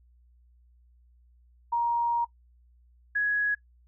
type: tone pair in turn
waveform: sine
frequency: 942 / 1671.9 Hz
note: A#5 / G#6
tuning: +18 / +11 cents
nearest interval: minor seventh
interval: 993 cents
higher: second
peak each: -23 dBFS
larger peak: neither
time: 1.72-2.25 / 3.15-3.55 s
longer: first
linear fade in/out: 10 ms
effects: noise-tail reverb RT60 0.1 s tail -21 dB re dry + added 60 Hz sine -57 dBFS peak until 3.87 s